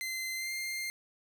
sawtooth tone with pitch glide, 2068 to 2105 Hz, C7 to C7, -21 to +10 cents, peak -31 dBFS, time 0.01-0.9 s, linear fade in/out 0 ms, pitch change +31 cents, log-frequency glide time 0.36-0.52 s, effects none

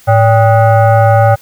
sine tone with frequency modulation, 108.4 Hz, A2, 25 cents flat, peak -4 dBFS, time 0.07-1.36 s, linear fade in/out 20 ms, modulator 680 Hz, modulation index 1.2, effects white hiss -42 dBFS RMS until 1.41 s

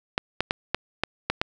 clicks, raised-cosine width 0.3 ms, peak -6 dBFS, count 7, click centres 0.179 / 0.406 / 0.509 / 0.746 / 1.036 / 1.3 / 1.415 s, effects none

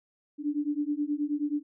sine beating tone pair, 289.1 / 298.5 Hz, D4 / D4, -27 / +28 cents, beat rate 9.4 Hz, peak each -30 dBFS, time 0.38-1.63 s, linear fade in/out 50 ms, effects none

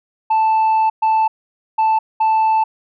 sine tone bursts at uneven times, 880 Hz, A5, in tune, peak -9 dBFS, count 4, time 0.3-0.9 / 1.02-1.28 / 1.78-1.99 / 2.2-2.64 s, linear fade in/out 10 ms, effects tanh soft clip ceiling -11 dBFS

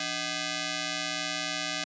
5% pulse ring-modulated tone, 460.7 Hz, A#4, 20 cents flat, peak -15 dBFS, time 0-1.84 s, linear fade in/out 2 ms, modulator 1090 Hz, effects high-pass 200 Hz 12 dB/octave + resampled to 16000 Hz

